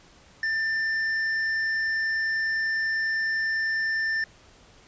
sine tone with hard clipping, 1785 Hz, A6, 24 cents sharp, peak -25 dBFS, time 0.43-4.24 s, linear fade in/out 2 ms, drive 5 dB, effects pink hiss -54 dBFS RMS until 4.87 s + resampled to 16000 Hz

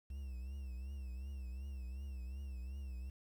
triangle tone with vibrato, 65.41 Hz, C2, in tune, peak -40 dBFS, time 0.1-3.1 s, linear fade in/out 5 ms, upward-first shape triangle, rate 2.7 Hz, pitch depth 120 cents each way, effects 11-bit

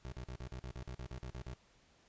25% pulse tone bursts, 63.1 Hz, B1, 38 cents sharp, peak -39 dBFS, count 13, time 0.05-1.537 s, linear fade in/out 0 ms, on 71 ms, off 47 ms, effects pink hiss -68 dBFS RMS until 2.08 s + resampled to 16000 Hz

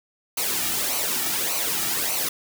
white noise with flanger, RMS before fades -25 dBFS, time 0.37-2.29 s, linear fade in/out 5 ms, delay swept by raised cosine 0.57 to 1.97 ms, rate 1.7 Hz, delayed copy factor -0.65, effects none

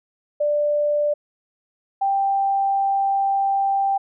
sine tone pair in turn, 590 / 786.9 Hz, D5 / G5, +8 / +6 cents, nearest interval perfect fourth, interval 498 cents, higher second, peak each -17 dBFS, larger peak neither, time 0.4-1.14 / 2.01-3.98 s, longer second, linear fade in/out 10 ms, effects none

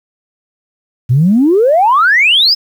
sine exponential sweep, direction up, 114.9 to 5274 Hz, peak -5 dBFS, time 1.09-2.55 s, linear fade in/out 20 ms, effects tanh soft clip ceiling -1 dBFS + 7-bit

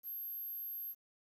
sine tone, 12544 Hz, G9, in tune, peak -39 dBFS, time 0.03-0.95 s, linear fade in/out 50 ms, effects tanh soft clip ceiling -37 dBFS + 11-bit

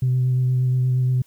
sine tone with vibrato, 127.4 Hz, C3, 46 cents flat, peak -15 dBFS, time 0.02-1.22 s, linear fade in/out 5 ms, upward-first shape sine, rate 8.5 Hz, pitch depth 15 cents each way, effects tanh soft clip ceiling -13 dBFS + white hiss -59 dBFS RMS until 1.26 s

